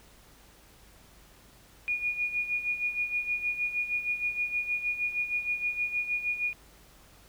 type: tone with tremolo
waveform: sine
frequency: 2444 Hz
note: D#7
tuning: 32 cents flat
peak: -25 dBFS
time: 1.88-6.53 s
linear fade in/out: 0 ms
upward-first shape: sine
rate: 6.4 Hz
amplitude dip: 70%
effects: added 50 Hz sine -60 dBFS peak until 7.28 s + pink hiss -57 dBFS RMS until 7.28 s